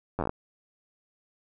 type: slowing click train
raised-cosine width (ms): 1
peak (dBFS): -15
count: 8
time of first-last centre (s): 0.19-0.294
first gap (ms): 10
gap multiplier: 1.13
effects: none